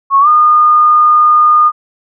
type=tone with pitch glide; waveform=sine; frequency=1100 to 1220.5 Hz; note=C#6 to D#6; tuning=-14 to -34 cents; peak=-4 dBFS; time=0.1-1.72 s; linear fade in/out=50 ms; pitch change=+180 cents; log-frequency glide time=0.2-0.28 s; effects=none